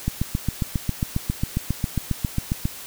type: click train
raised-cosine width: 5 ms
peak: -9 dBFS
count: 20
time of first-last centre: 0.08-2.655 s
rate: 7.38 Hz
effects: white hiss -38 dBFS RMS until 2.86 s